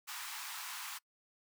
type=high-pass noise; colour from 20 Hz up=pink; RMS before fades=-44 dBFS; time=0.07-0.99 s; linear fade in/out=20 ms; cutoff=880 Hz; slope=48 dB/octave; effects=noise-tail reverb RT60 0.1 s tail -24 dB re dry